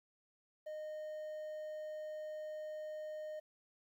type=tone; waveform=triangle; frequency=615 Hz; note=D#5; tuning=20 cents flat; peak=-40 dBFS; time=0.66-3.4 s; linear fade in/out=10 ms; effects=12-bit